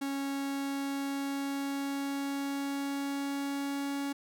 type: tone with pitch glide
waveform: 45% pulse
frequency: 276.3 to 280 Hz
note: C#4 to C#4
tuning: -6 to +18 cents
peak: -32 dBFS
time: 0.01-4.13 s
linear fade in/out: 10 ms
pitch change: +24 cents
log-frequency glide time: 0.14-3.92 s
effects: none